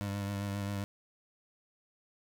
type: tone with vibrato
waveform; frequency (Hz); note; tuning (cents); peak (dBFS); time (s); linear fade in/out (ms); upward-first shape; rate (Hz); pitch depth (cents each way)
25% pulse; 100.4; G2; +42; -30; 0.01-0.84; 0; sine; 7.5; 26
effects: none